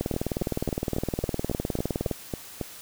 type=two click trains; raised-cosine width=2 ms; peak=-13 / -15 dBFS; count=42 / 10; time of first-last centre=0.01-2.113 / 0.14-2.613 s; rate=19.5 / 3.64 Hz; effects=white hiss -44 dBFS RMS until 2.81 s